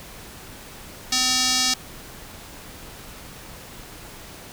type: tone with band-pass filter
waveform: square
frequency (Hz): 255.2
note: C4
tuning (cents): -43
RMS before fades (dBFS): -21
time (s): 1.12-1.74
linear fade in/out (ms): 5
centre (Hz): 5300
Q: 2.2
effects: pink hiss -41 dBFS RMS until 4.52 s